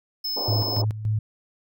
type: tone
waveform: square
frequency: 5210 Hz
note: E8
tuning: 21 cents flat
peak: -26 dBFS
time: 0.24-0.82 s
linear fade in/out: 10 ms
type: band-pass noise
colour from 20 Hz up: pink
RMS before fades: -32 dBFS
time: 0.36-0.85 s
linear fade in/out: 10 ms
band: 260 to 1000 Hz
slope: 48 dB/octave
type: tone with tremolo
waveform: sine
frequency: 107.7 Hz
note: A2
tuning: 37 cents flat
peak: -20 dBFS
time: 0.48-1.19 s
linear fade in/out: 5 ms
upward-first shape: square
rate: 3.5 Hz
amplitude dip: 70%
effects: none